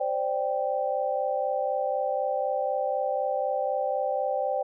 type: chord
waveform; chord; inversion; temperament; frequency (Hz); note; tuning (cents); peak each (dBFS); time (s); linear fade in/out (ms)
sine; C suspended second; none; equal; 523.3 / 587.3 / 784; C5 / D5 / G5; 0 / 0 / 0; -29; 0-4.63; 10
effects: none